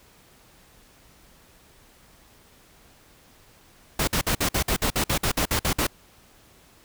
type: noise bursts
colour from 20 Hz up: pink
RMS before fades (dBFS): -23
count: 14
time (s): 3.99-5.869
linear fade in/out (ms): 5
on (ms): 85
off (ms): 53
effects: pink hiss -55 dBFS RMS until 6.84 s